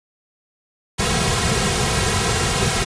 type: noise with comb filter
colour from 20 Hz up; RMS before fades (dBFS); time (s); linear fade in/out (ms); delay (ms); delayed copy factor
pink; -19; 0.98-2.85; 20; 3.4; -0.95
effects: resampled to 22050 Hz